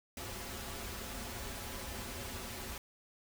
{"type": "noise with comb filter", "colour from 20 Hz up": "pink", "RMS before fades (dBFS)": -43, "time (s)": [0.17, 2.78], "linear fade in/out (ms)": 2, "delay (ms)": 6.5, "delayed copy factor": -0.75, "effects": []}